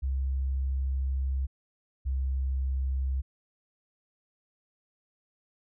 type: tone pair in turn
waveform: sine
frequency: 66.6 / 66.18 Hz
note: C2 / C2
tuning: +31 / +20 cents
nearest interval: unison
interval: 11 cents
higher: first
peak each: -26 dBFS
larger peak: neither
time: 0.02-1.47 / 2.05-3.22 s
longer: first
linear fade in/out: 20 ms
effects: none